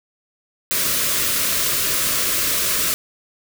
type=band-stop noise; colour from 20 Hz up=white; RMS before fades=-20 dBFS; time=0.71-2.94 s; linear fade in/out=0 ms; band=680 to 1000 Hz; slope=96 dB/octave; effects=none